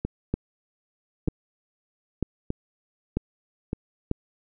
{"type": "two click trains", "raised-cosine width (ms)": 3, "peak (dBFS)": [-11, -14], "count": [5, 4], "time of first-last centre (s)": [[0.34, 4.114], [0.05, 3.731]], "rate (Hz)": [1.06, 0.815], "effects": []}